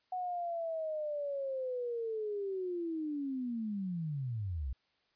sine linear sweep, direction down, 740 to 58.27 Hz, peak -34 dBFS, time 0.12-4.73 s, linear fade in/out 5 ms, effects white hiss -75 dBFS RMS until 5.15 s + resampled to 11025 Hz

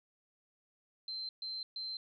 sine tone bursts, 4111 Hz, C8, 31 cents flat, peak -38 dBFS, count 3, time 1.08-1.97 s, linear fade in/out 2 ms, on 210 ms, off 130 ms, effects none

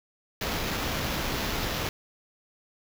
pink noise with sample-and-hold, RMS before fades -30 dBFS, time 0.41-1.89 s, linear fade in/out 2 ms, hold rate 8820 Hz, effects none

